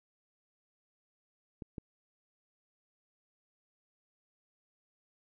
clicks, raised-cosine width 3 ms, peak -29 / -27 dBFS, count 2, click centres 1.622 / 1.782 s, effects none

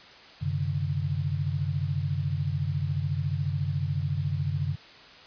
sine tone cluster, 95.1 / 135.7 / 149.7 Hz, F#2 / C#3 / D3, +48 / -36 / +33 cents, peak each -30 dBFS, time 0.41-4.76 s, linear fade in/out 20 ms, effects white hiss -49 dBFS RMS until 5.26 s + resampled to 11025 Hz

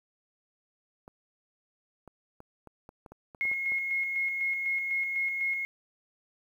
clicks, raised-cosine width 1 ms, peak -33 dBFS, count 11, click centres 1.079 / 2.077 / 2.404 / 2.673 / 2.891 / 3.062 / 3.12 / 3.348 / 3.453 / 3.515 / 3.72 s
sine tone with tremolo, 2160 Hz, C#7, 45 cents flat, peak -26 dBFS, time 3.41-5.65 s, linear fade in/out 0 ms, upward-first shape square, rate 4 Hz, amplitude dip 35%
effects 10-bit

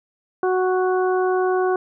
harmonic tone, 370 Hz, F#4, in tune, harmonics 1 / 2 / 3 / 4, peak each -18 / -24 / -28 / -30 dBFS, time 0.43-1.76 s, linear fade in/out 2 ms, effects none

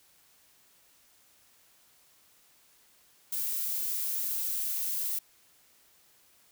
violet noise, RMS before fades -32 dBFS, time 3.32-5.19 s, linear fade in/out 5 ms, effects white hiss -63 dBFS RMS until 6.51 s

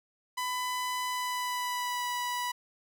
sawtooth tone with pitch glide, 1000 to 981.7 Hz, B5 to B5, +21 to -11 cents, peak -27 dBFS, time 0.37-2.52 s, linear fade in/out 10 ms, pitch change -32 cents, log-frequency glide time 1.08-2.06 s, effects none

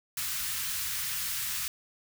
white band-stop noise, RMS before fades -33 dBFS, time 0.17-1.68 s, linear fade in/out 2 ms, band 150 to 1200 Hz, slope 24 dB/octave, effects none

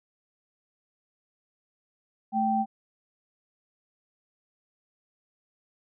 sine tone pair together, 218.9 / 780 Hz, A3 / G5, -9 / -9 cents, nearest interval octave + minor seventh, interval 2200 cents, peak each -27 / -24 dBFS, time 2.32-2.66 s, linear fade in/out 50 ms, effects none

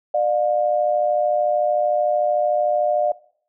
sine tone pair together, 599.6 / 713 Hz, D5 / F5, +36 / +36 cents, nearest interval minor third, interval 300 cents, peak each -18 / -21 dBFS, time 0.14-3.12 s, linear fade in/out 5 ms, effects noise-tail reverb RT60 0.6 s tail -20 dB re dry

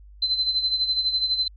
sine tone with tremolo, 4063 Hz, B7, 48 cents sharp, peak -18 dBFS, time 0.22-1.48 s, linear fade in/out 5 ms, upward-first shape sine, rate 12 Hz, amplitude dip 65%, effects added 50 Hz sine -44 dBFS peak until 1.56 s

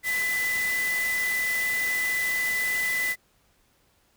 sine tone in noise, 2000 Hz, B6, 21 cents sharp, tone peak -24 dBFS, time 0.03-3.16 s, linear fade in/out 50 ms, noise white, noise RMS -34 dBFS, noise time 0.03-3.16 s, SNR +7 dB, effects pink hiss -65 dBFS RMS until 4.16 s

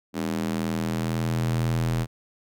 square tone with high-pass filter sweep, 41 Hz, E1, 9 cents flat, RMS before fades -26 dBFS, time 0.13-2.07 s, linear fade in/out 50 ms, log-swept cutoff 240 to 95 Hz, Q 2.2, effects none

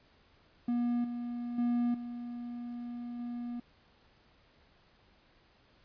triangle tone with level steps, 240.1 Hz, B3, 49 cents flat, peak -26 / -33 / -25 / -36 / -34 dBFS, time 0.68-3.6 s, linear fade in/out 5 ms, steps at 1.04 / 1.58 / 1.94 / 3.19 s, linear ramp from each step 5 ms, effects pink hiss -65 dBFS RMS until 5.84 s + resampled to 11025 Hz

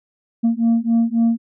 sine beating tone pair, 228.7 / 232.4 Hz, A#3 / A#3, -33 / -5 cents, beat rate 3.7 Hz, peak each -15 dBFS, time 0.43-1.38 s, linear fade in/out 20 ms, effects tanh soft clip ceiling -11 dBFS

